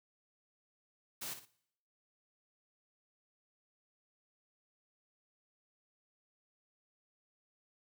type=noise with echo; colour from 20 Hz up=white; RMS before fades=-42 dBFS; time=1.21-1.34 s; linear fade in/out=10 ms; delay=58 ms; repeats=2; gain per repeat=-9 dB; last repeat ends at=1.456 s; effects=noise-tail reverb RT60 0.7 s tail -21 dB re dry + high-pass 80 Hz 12 dB/octave